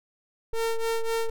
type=ring-modulated tone; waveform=square; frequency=228 Hz; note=A#3; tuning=38 cents flat; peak=-22 dBFS; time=0.53-1.3 s; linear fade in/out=5 ms; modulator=226 Hz; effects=none